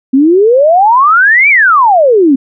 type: exponential two-way sweep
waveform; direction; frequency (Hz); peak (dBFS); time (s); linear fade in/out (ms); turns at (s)
sine; up then down; 255.5 to 2379 to 255.5; -3; 0.13-2.36; 10; 1.49
effects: none